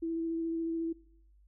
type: tone with vibrato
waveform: sine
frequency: 329.6 Hz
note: E4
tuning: in tune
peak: -31 dBFS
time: 0.02-0.93 s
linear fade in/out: 10 ms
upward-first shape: square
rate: 14 Hz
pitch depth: 10 cents each way
effects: noise-tail reverb RT60 0.7 s tail -22 dB re dry + added 50 Hz sine -59 dBFS peak until 1.47 s